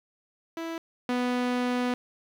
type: tone pair in turn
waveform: sawtooth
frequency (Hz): 329.6 / 247.4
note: E4 / B3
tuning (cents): 0 / +3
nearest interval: perfect fourth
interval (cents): 497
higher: first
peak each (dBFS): -28 / -21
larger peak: second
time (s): 0.57-0.78 / 1.09-1.94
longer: second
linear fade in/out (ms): 2
effects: low-pass 4000 Hz 12 dB/octave + 9-bit